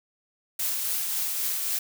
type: noise with tremolo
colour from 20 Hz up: blue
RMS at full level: -27 dBFS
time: 0.59-1.79 s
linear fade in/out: 5 ms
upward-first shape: triangle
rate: 3.7 Hz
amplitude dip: 30%
effects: none